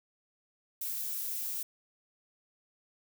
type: noise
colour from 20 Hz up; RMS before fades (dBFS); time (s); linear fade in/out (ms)
violet; -36; 0.81-1.63; 5
effects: none